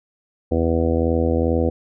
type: harmonic tone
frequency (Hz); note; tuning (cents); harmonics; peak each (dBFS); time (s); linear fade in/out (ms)
82.4; E2; 0; 1 / 2 / 3 / 4 / 5 / 6 / 7 / 8 / 9; -21 / -30 / -23 / -24 / -28 / -22 / -31 / -33 / -33; 0.51-1.7; 10
effects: none

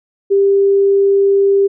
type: tone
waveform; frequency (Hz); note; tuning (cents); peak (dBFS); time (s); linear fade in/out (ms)
sine; 395.9; G4; +17; -8; 0.3-1.68; 20
effects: none

